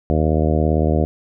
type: harmonic tone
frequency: 77.78 Hz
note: D#2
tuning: in tune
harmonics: 1 / 2 / 3 / 4 / 5 / 6 / 7 / 8 / 9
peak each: -18 / -21 / -23 / -24 / -25 / -26 / -26 / -27 / -28 dBFS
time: 0.1-1.05 s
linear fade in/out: 0 ms
effects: none